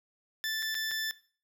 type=tone with dropouts; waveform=20% pulse; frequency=1760 Hz; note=A6; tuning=in tune; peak=-26 dBFS; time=0.44-1.11 s; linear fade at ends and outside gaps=0 ms; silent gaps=0.623-0.627 / 0.745-0.751 / 0.911-0.915 s; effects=noise-tail reverb RT60 0.4 s tail -18 dB re dry

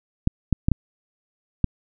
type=clicks; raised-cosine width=5 ms; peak=-5 dBFS; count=5; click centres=0.274 / 0.527 / 0.685 / 0.717 / 1.643 s; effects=none

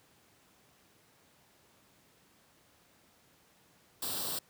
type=noise with comb filter; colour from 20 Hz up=white; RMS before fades=-36 dBFS; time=4.02-4.39 s; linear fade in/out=5 ms; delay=0.23 ms; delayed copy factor=+0.7; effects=pink hiss -65 dBFS RMS until 4.49 s + high-pass 100 Hz 12 dB/octave

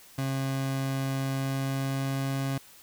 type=tone with pitch glide; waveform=30% pulse; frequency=135 to 135.86 Hz; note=C#3 to C#3; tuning=-45 to -34 cents; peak=-25 dBFS; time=0.18-2.58 s; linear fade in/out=5 ms; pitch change=+11 cents; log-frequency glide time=1.35-2.28 s; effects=white hiss -53 dBFS RMS until 2.82 s

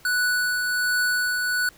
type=tone with tremolo; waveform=square; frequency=1480 Hz; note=F#6; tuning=in tune; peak=-20 dBFS; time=0.05-1.69 s; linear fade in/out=2 ms; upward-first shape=triangle; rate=1.3 Hz; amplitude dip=35%; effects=pink hiss -52 dBFS RMS until 1.77 s

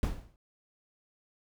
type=noise with exponential decay; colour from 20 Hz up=brown; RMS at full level=-26 dBFS; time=0.03-0.36 s; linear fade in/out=1 ms; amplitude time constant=70 ms; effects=none

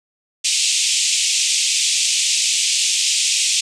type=band-pass noise; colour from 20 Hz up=white; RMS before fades=-18 dBFS; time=0.44-3.61 s; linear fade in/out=10 ms; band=2400 to 8400 Hz; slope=48 dB/octave; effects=none

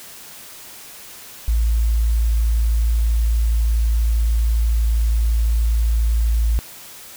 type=tone; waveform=sine; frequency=56.2 Hz; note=A1; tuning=37 cents sharp; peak=-14 dBFS; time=1.48-6.59 s; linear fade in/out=0 ms; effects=white hiss -39 dBFS RMS until 7.16 s

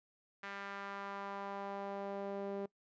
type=tone with band-pass filter sweep; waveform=sawtooth; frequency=198.8 Hz; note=G3; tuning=25 cents sharp; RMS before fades=-43 dBFS; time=0.43-2.66 s; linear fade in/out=5 ms; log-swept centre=1700 to 460 Hz; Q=1.7; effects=noise-tail reverb RT60 0.1 s tail -22 dB re dry + resampled to 16000 Hz

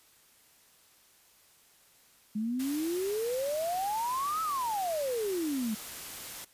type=exponential two-way sweep; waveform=sine; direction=up then down; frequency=207.7 to 1318.5 to 207.7 Hz; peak=-29 dBFS; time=2.35-5.75 s; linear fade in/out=10 ms; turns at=4.42 s
type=noise; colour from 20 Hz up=white; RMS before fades=-42 dBFS; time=2.59-6.45 s; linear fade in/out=10 ms
effects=white hiss -62 dBFS RMS until 6.53 s + resampled to 32000 Hz

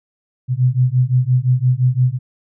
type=beating tone pair; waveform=sine; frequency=123.8 / 129.6 Hz; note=B2 / C3; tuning=+5 / -16 cents; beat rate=5.8 Hz; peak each=-15 dBFS; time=0.48-2.19 s; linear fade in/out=50 ms; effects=none

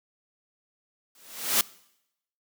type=noise with exponential growth; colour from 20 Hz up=white; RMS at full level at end=-19 dBFS; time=1.15-1.61 s; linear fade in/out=2 ms; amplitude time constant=99 ms; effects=noise-tail reverb RT60 0.8 s tail -22 dB re dry + high-pass 200 Hz 12 dB/octave

